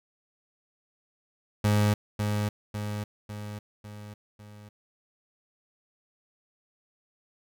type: tone with echo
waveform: 30% pulse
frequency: 104.5 Hz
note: G#2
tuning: 11 cents sharp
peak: -18 dBFS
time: 1.64-1.94 s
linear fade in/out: 5 ms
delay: 550 ms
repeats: 5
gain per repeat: -5 dB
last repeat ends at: 4.69 s
effects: none